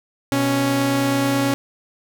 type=tone pair together; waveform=sawtooth; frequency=123.98 / 277.2 Hz; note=B2 / C#4; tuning=+7 / 0 cents; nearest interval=octave + major second; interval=1393 cents; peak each=-20 / -14 dBFS; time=0.32-1.54 s; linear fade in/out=0 ms; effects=none